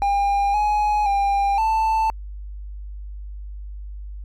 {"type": "tone with pitch steps", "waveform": "triangle", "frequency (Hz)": [803, 838, 799, 884], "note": ["G5", "G#5", "G5", "A5"], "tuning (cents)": [41, 15, 33, 8], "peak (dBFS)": -15, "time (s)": [0.02, 2.1], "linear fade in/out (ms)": 0, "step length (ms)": 520, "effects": ["added 50 Hz sine -31 dBFS peak until 4.24 s"]}